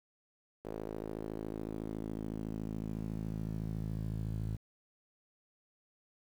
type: tone with band-pass filter sweep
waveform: sawtooth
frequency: 53.9 Hz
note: A1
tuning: 35 cents flat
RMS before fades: -39 dBFS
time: 0.64-4.57 s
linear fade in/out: 20 ms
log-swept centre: 450 to 120 Hz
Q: 1.7
effects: 10-bit